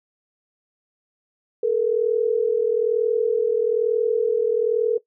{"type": "tone pair together", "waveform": "sine", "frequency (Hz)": [433.9, 475], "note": ["A4", "A#4"], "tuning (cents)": [-24, 33], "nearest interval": "major second", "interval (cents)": 157, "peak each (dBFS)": -20, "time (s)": [1.63, 4.98], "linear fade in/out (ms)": 5, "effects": ["noise-tail reverb RT60 0.1 s tail -17 dB re dry"]}